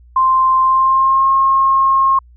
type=tone with pitch glide; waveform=sine; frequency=1046.5 to 1075.9 Hz; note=C6 to C6; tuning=0 to +48 cents; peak=-9 dBFS; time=0.16-2.19 s; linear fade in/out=5 ms; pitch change=+48 cents; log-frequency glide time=0.63-1.29 s; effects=added 60 Hz sine -41 dBFS peak until 2.36 s